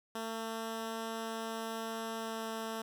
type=tone with pitch glide; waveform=10% pulse; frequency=224.9 to 223.5 Hz; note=A3 to A3; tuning=+38 to +27 cents; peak=-29 dBFS; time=0.15-2.82 s; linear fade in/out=5 ms; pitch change=-11 cents; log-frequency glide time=2.16-2.45 s; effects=none